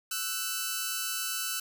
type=tone pair together; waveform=5% pulse; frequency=1325.8 / 1500 Hz; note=E6 / F#6; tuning=+10 / +23 cents; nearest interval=major second; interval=213 cents; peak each=-22 dBFS; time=0.11-1.6 s; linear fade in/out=5 ms; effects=none